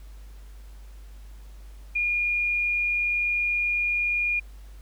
sine tone, 2427 Hz, D#7, 44 cents flat, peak -22 dBFS, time 1.95-4.4 s, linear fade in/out 10 ms, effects added 50 Hz sine -41 dBFS peak until 4.81 s + pink hiss -58 dBFS RMS until 4.81 s

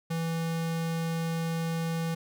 square tone, 164.81 Hz, E3, in tune, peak -29 dBFS, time 0.1-2.15 s, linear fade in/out 10 ms, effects none

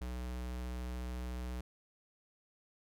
square tone with vibrato, 61.74 Hz, B1, in tune, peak -39 dBFS, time 0.01-1.61 s, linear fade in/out 5 ms, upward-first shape sine, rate 14 Hz, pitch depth 8 cents each way, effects none

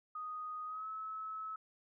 sine tone with pitch glide, 1244.5 to 1295.1 Hz, D#6 to E6, 0 to -31 cents, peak -40 dBFS, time 0.15-1.56 s, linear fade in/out 5 ms, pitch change +69 cents, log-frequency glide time 0.66-0.87 s, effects none

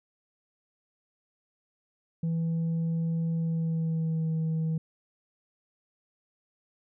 sine tone with pitch glide, 164.81 to 160.3 Hz, E3 to E3, 0 to -48 cents, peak -23 dBFS, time 2.23-4.78 s, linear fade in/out 5 ms, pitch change -48 cents, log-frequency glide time 3.34-4.3 s, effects tanh soft clip ceiling -25 dBFS

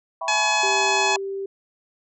sine chord, C# half-diminished seventh, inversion first, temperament equal, 659.3 / 784 / 987.8 / 1108.7 Hz, E5 / G5 / B5 / C#6, 0 / 0 / 0 / 0 cents, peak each -31 / -34 / -29 / -34 dBFS, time 0.21-1.17 s, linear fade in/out 5 ms
harmonic tone, 849 Hz, G#5, 38 cents sharp, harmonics 1 / 2 / 3 / 4 / 5 / 6 / 7 / 8 / 9, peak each -23 / -28 / -23 / -29 / -30 / -35 / -34 / -31 / -36 dBFS, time 0.28-1.16 s, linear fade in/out 2 ms
sine tone, 391.4 Hz, G4, 3 cents flat, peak -26 dBFS, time 0.63-1.46 s, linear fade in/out 5 ms
effects none

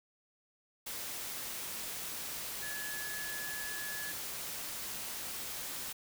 sine tone in noise, 1703 Hz, G#6, 43 cents sharp, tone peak -41 dBFS, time 2.62-4.12 s, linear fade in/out 10 ms, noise white, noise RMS -41 dBFS, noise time 0.86-5.93 s, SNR -3 dB, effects none

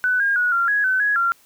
sine tone with pitch steps, 1497 / 1619 / 1460 / 1382 / 1666 / 1520 / 1670 / 1379 Hz, F#6 / G#6 / F#6 / F6 / G#6 / F#6 / G#6 / F6, +20 / -45 / -24 / -19 / +5 / +46 / +9 / -22 cents, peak -16 dBFS, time 0.04-1.32 s, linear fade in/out 0 ms, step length 160 ms, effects white hiss -55 dBFS RMS until 1.45 s

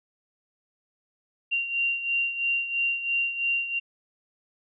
sine beating tone pair, 2766 / 2769 Hz, F7 / F7, -17 / -15 cents, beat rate 3 Hz, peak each -25 / -31 dBFS, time 1.51-3.8 s, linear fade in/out 20 ms, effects none

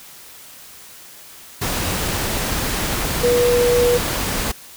sine tone in noise, 485 Hz, B4, 31 cents flat, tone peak -13 dBFS, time 3.23-3.98 s, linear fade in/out 10 ms, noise pink, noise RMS -22 dBFS, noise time 1.61-4.52 s, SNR +6 dB, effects white hiss -41 dBFS RMS until 4.76 s

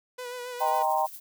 sawtooth tone with vibrato, 493.9 Hz, B4, in tune, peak -31 dBFS, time 0.18-0.83 s, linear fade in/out 10 ms, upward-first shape sine, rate 7.3 Hz, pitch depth 32 cents each way
violet noise with tremolo, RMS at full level -40 dBFS, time 0.59-1.2 s, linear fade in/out 10 ms, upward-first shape triangle, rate 13 Hz, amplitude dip 60%
sine chord, C minor seventh, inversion first, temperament equal, 622.3 / 784 / 932.3 / 1046.5 Hz, Eb5 / G5 / Bb5 / C6, 0 / 0 / 0 / 0 cents, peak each -30 / -26 / -27 / -32 dBFS, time 0.6-1.07 s, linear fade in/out 20 ms
effects none

